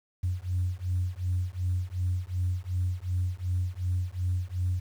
sine beating tone pair, 89.2 / 91.9 Hz, F2 / F#2, +37 / -11 cents, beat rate 2.7 Hz, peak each -29 dBFS, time 0.23-4.8 s, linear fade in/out 10 ms, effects tanh soft clip ceiling -20 dBFS + 9-bit

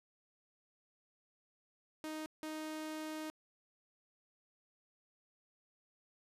sawtooth tone bursts at uneven times, 311.1 Hz, D#4, in tune, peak -37 dBFS, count 2, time 2.04-2.26 / 2.43-3.3 s, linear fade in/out 0 ms, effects resampled to 32000 Hz

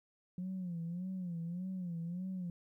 sine tone with vibrato, 177.1 Hz, F3, 24 cents sharp, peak -36 dBFS, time 0.38-2.5 s, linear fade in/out 2 ms, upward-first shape sine, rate 1.7 Hz, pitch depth 110 cents each way, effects tanh soft clip ceiling -34 dBFS + 13-bit

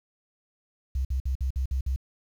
sine tone bursts, 65.6 Hz, C2, 5 cents sharp, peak -24 dBFS, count 7, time 0.95-1.962 s, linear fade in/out 5 ms, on 100 ms, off 52 ms, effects 9-bit

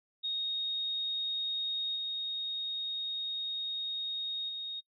sine tone with level steps, 3730 Hz, A#7, in tune, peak -31 / -33 / -36 dBFS, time 0.23-4.81 s, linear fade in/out 20 ms, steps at 1.95 / 4.48 s, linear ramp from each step 20 ms, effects noise-tail reverb RT60 0.1 s tail -26 dB re dry

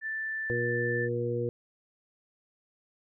sine tone, 1765 Hz, A6, 5 cents sharp, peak -31 dBFS, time 0.01-1.09 s, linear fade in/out 50 ms
harmonic tone, 119.6 Hz, A#2, 45 cents sharp, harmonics 1 / 2 / 3 / 4, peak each -33 / -39 / -34 / -31 dBFS, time 0.5-1.49 s, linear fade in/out 0 ms
effects none

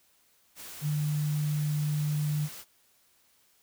sine tone in noise, 150 Hz, D3, 37 cents sharp, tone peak -26 dBFS, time 0.81-2.49 s, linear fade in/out 50 ms, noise white, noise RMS -44 dBFS, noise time 0.55-2.65 s, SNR +15 dB, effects white hiss -66 dBFS RMS until 3.62 s

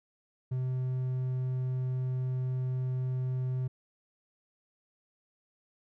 triangle tone, 128.3 Hz, C3, 34 cents flat, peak -27 dBFS, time 0.51-3.68 s, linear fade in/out 10 ms, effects none

